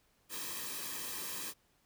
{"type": "noise with comb filter", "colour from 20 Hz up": "white", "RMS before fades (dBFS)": -41, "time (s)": [0.29, 1.54], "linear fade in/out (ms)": 50, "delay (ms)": 1.4, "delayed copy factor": -0.7, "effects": ["pink hiss -72 dBFS RMS until 1.85 s"]}